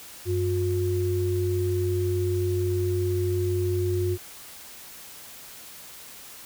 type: tone pair together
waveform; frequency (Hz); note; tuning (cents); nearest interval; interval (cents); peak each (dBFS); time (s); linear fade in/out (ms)
sine; 95.1 / 359; F#2 / F4; +48 / +48; octave + major seventh; 2300; -25; 0.25-4.18; 50
effects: white hiss -44 dBFS RMS until 6.45 s